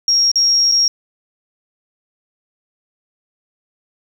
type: tone with dropouts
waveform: triangle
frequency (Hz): 5588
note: F8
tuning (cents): 0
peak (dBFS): -7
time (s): 0.08-0.88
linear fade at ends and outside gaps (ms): 2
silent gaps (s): 0.316-0.357 / 0.716-0.72
effects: tanh soft clip ceiling -9 dBFS + 7-bit